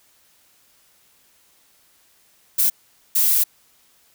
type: noise bursts at uneven times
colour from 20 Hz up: violet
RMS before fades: -17 dBFS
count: 2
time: 2.58-2.7 / 3.15-3.44 s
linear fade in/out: 10 ms
effects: white hiss -58 dBFS RMS until 4.14 s